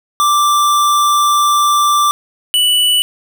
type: tone pair in turn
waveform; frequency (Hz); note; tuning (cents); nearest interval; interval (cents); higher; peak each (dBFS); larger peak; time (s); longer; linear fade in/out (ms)
square; 1176 / 2963; D6 / F#7; +2 / +2; octave + major third; 1600; second; -10; neither; 0.2-2.11 / 2.54-3.02; first; 0
effects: none